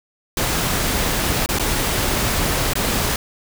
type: noise with dropouts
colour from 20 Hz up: pink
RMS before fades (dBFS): -20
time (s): 0.37-3.16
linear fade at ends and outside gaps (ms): 2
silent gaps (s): 1.461-1.489 / 1.587-1.596 / 2.735-2.754
effects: none